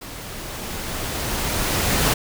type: noise with level ramp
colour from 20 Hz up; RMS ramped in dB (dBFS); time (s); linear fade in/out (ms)
pink; -36 to -18; 0.01-2.14; 10
effects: none